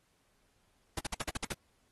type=noise bursts; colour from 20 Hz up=pink; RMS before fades=-35 dBFS; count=8; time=0.97-1.525 s; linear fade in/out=5 ms; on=23 ms; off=53 ms; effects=pink hiss -73 dBFS RMS until 1.91 s + AAC 32 kbps